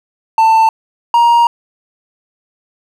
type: tone pair in turn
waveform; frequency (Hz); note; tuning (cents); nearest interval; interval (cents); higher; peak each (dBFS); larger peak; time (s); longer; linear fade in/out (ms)
triangle; 891 / 941.6; A5 / A#5; +22 / +17; minor second; 95; second; -4; neither; 0.38-0.69 / 1.14-1.47; second; 2
effects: none